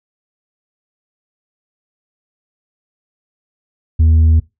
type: tone with tanh clipping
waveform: triangle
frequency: 80 Hz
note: D#2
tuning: 49 cents sharp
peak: -8 dBFS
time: 3.99-4.4 s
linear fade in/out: 10 ms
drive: 8 dB
effects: noise-tail reverb RT60 0.2 s tail -19 dB re dry